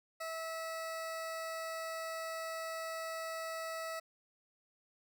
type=tone; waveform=20% pulse; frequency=650 Hz; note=E5; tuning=24 cents flat; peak=-34 dBFS; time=0.2-4 s; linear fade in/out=10 ms; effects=none